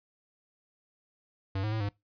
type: tone with pitch steps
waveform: square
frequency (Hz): 96.7 / 107.3 / 110.2 / 101.8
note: G2 / A2 / A2 / G#2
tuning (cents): -23 / -43 / +3 / -34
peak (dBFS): -30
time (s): 1.55-1.89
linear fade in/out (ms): 5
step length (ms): 85
effects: noise-tail reverb RT60 0.2 s tail -23 dB re dry + resampled to 11025 Hz